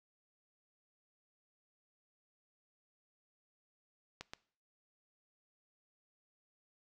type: clicks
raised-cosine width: 0.2 ms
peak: -26 dBFS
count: 2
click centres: 4.21 / 4.335 s
effects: noise-tail reverb RT60 0.5 s tail -21 dB re dry